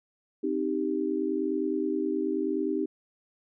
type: chord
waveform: sine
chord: C minor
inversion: none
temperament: equal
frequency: 261.6 / 311.1 / 392 Hz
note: C4 / Eb4 / G4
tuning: 0 / 0 / 0 cents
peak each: -32 / -29 / -30 dBFS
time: 0.43-2.86 s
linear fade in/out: 10 ms
effects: none